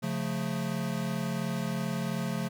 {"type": "chord", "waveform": "square", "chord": "Db augmented", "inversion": "none", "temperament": "equal with one note detuned", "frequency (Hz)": [138.59, 177.15, 220], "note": ["Db3", "F3", "A3"], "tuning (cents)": [0, 25, 0], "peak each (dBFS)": [-36, -34, -35], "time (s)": [0.02, 2.49], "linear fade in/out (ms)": 20, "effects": []}